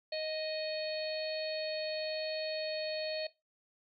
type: harmonic tone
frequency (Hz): 623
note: D#5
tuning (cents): +2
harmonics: 1 / 3 / 4 / 5 / 6 / 7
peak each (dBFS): -35 / -49 / -45 / -51 / -49 / -40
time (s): 0.12-3.27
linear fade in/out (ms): 5
effects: noise-tail reverb RT60 0.2 s tail -17 dB re dry + MP3 64 kbps